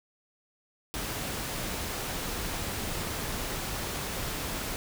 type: noise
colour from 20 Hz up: pink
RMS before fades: -34 dBFS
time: 0.94-4.76 s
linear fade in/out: 0 ms
effects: none